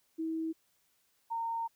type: tone pair in turn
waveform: sine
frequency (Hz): 322.6 / 917.7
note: E4 / A#5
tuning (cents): -37 / -27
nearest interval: octave + tritone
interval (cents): 1810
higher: second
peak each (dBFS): -32 / -32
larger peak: neither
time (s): 0.18-0.53 / 1.3-1.68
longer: second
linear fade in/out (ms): 20
effects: white hiss -73 dBFS RMS until 1.75 s